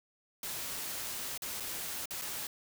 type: noise with dropouts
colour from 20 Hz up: white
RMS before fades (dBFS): -39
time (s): 0.43-2.47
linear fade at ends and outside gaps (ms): 2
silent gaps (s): 1.377-1.42 / 1.6-1.604 / 2.057-2.107 / 2.215-2.219
effects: none